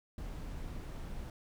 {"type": "noise", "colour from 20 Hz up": "brown", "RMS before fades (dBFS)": -42, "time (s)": [0.18, 1.3], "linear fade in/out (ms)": 2, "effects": []}